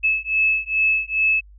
sine beating tone pair, 2600 / 2602.4 Hz, E7 / E7, -24 / -23 cents, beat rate 2.4 Hz, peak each -20 / -20 dBFS, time 0.03-1.41 s, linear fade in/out 20 ms, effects added 50 Hz sine -43 dBFS peak until 1.58 s

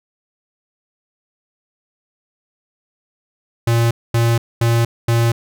square tone bursts, 116.54 Hz, A#2, in tune, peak -13 dBFS, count 4, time 3.67-5.32 s, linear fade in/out 5 ms, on 240 ms, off 230 ms, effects none

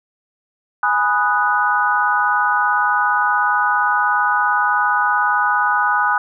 sine chord, G# minor seventh, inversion none, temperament equal, 830.6 / 987.8 / 1244.5 / 1480 Hz, G#5 / B5 / D#6 / F#6, 0 / 0 / 0 / 0 cents, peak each -20 / -21 / -19 / -18 dBFS, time 0.83-6.18 s, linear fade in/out 2 ms, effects none

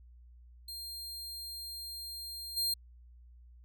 sawtooth tone with level steps, 4200 Hz, C8, 6 cents sharp, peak -38 / -27 dBFS, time 0.68-2.74 s, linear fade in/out 5 ms, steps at 2.56 s, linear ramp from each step 20 ms, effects added 60 Hz sine -53 dBFS peak until 3.64 s

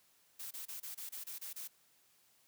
blue noise bursts, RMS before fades -45 dBFS, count 9, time 0.39-1.678 s, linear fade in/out 10 ms, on 120 ms, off 26 ms, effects white hiss -70 dBFS RMS until 2.47 s + high-pass 80 Hz 12 dB/octave

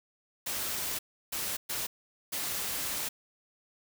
white noise bursts at uneven times, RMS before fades -34 dBFS, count 4, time 0.46-0.99 / 1.32-1.57 / 1.69-1.87 / 2.32-3.09 s, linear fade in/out 10 ms, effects none

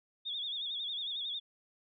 sine tone with vibrato, 3510 Hz, A7, 5 cents flat, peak -35 dBFS, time 0.25-1.4 s, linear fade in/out 20 ms, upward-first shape sine, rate 11 Hz, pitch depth 100 cents each way, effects none

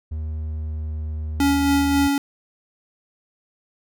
triangle tone with pitch glide, 77.78 to 77.24 Hz, D#2 to D#2, 0 to -12 cents, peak -23 dBFS, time 0.11-2.08 s, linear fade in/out 10 ms, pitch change -12 cents, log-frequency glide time 0.3-0.98 s
square tone with tremolo, 280.7 Hz, C#4, 22 cents sharp, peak -16 dBFS, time 1.4-2.18 s, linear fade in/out 2 ms, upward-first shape sine, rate 3.7 Hz, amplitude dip 30%
effects none

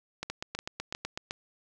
two click trains, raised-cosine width 0.2 ms, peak -17 / -17 dBFS, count 8 / 4, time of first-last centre 0.3-1.175 / 0.23-1.309 s, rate 8 / 2.78 Hz, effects none

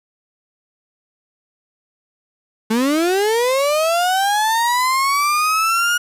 35% pulse linear sweep, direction up, 213.8 to 1443 Hz, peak -13 dBFS, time 2.7-5.98 s, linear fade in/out 10 ms, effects resampled to 32000 Hz + 7-bit

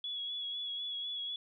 sine tone with vibrato, 3373 Hz, G#7, 26 cents sharp, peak -36 dBFS, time 0.04-1.36 s, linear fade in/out 2 ms, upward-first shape sine, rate 4 Hz, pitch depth 28 cents each way, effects none

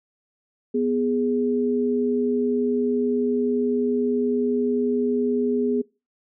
sine tone pair together, 246.9 / 415.3 Hz, B3 / G#4, 0 / 0 cents, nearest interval major sixth, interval 900 cents, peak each -22 / -22 dBFS, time 0.74-5.82 s, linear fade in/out 10 ms, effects noise-tail reverb RT60 0.3 s tail -24 dB re dry

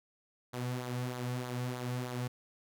sawtooth tone with flanger, 124.4 Hz, B2, 13 cents sharp, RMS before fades -37 dBFS, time 0.53-2.28 s, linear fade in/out 10 ms, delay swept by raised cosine 0.36 to 3.16 ms, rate 3.2 Hz, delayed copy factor -0.55, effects none

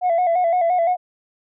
sine tone with vibrato, 698.5 Hz, F5, in tune, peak -13 dBFS, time 0.01-0.97 s, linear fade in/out 50 ms, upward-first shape square, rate 5.8 Hz, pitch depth 67 cents each way, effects tanh soft clip ceiling -13 dBFS

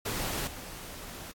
pink noise with level steps, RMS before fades -33 / -43 dBFS, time 0.05-1.32 s, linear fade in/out 10 ms, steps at 0.47 s, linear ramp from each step 5 ms, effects AAC 64 kbps

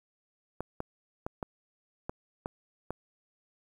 clicks, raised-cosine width 1 ms, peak -20 dBFS, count 7, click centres 0.606 / 0.804 / 1.265 / 1.428 / 2.095 / 2.459 / 2.906 s, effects 9-bit

